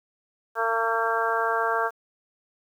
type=harmonic tone; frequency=227.2 Hz; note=A#3; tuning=44 cents flat; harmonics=2 / 3 / 4 / 5 / 6 / 7; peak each=-29 / -29 / -29 / -29 / -29 / -29 dBFS; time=0.55-1.91 s; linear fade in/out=50 ms; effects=9-bit